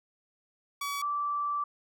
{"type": "tone pair in turn", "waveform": ["sawtooth", "sine"], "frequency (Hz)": [1138, 1164.6], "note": ["C#6", "D6"], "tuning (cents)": [45, -15], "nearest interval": "unison", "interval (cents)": 40, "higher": "second", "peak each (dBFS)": [-28, -28], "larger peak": "neither", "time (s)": [[0.81, 1.02], [1.02, 1.64]], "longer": "second", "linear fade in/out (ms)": 5, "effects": []}